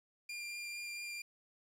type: tone with vibrato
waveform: sawtooth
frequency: 2395 Hz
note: D7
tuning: 33 cents sharp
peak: -38 dBFS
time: 0.29-1.22 s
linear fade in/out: 5 ms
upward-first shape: triangle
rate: 4.4 Hz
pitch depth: 10 cents each way
effects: low-pass 11000 Hz 12 dB/octave + 11-bit